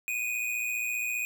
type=tone with amplitude modulation; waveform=square; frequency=2478 Hz; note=D#7; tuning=8 cents flat; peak=-27 dBFS; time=0.08-1.25 s; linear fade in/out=0 ms; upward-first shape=sine; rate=115 Hz; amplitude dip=60%; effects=none